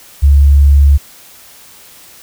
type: tone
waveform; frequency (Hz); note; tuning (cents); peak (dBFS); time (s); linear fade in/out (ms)
sine; 70.7; C#2; +35; -3; 0.22-0.98; 20
effects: white hiss -39 dBFS RMS until 2.22 s